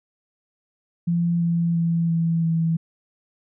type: tone with pitch steps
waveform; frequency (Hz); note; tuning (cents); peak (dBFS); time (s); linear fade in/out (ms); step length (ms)
sine; 171 / 169.23 / 167.48 / 165.75 / 164.03; F3 / E3 / E3 / E3 / E3; -36 / +46 / +28 / +10 / -8; -18; 1.07-2.77; 10; 340
effects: none